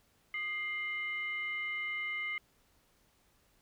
sine tone with frequency modulation, 2100 Hz, C7, 6 cents sharp, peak -34 dBFS, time 0.34-2.38 s, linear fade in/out 2 ms, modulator 869 Hz, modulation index 0.46, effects pink hiss -70 dBFS RMS until 3.61 s

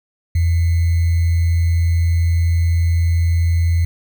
sine tone with sample-and-hold, 84.2 Hz, E2, 37 cents sharp, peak -12 dBFS, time 0.35-3.85 s, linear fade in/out 5 ms, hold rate 2100 Hz, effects none

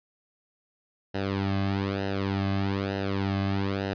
sawtooth tone with flanger, 98 Hz, G2, in tune, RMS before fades -28 dBFS, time 1.14-3.94 s, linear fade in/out 10 ms, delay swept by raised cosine 0.87 to 2.17 ms, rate 1.1 Hz, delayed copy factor -0.8, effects resampled to 11025 Hz

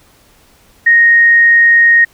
sine tone, 1864.7 Hz, A#6, in tune, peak -4 dBFS, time 0.86-2.05 s, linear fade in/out 10 ms, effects pink hiss -48 dBFS RMS until 2.13 s

